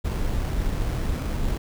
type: noise with sample-and-hold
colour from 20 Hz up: brown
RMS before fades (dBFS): -25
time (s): 0.04-1.58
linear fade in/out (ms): 10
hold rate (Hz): 3675
effects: none